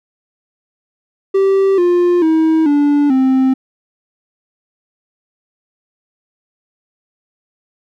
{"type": "tone with pitch steps", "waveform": "triangle", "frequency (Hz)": [388.8, 352.4, 319.5, 289.6, 262.5], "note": ["G4", "F4", "D#4", "D4", "C4"], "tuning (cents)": [-14, 16, 46, -24, 6], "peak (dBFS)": -7, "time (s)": [1.34, 3.54], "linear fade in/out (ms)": 10, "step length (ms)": 440, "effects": []}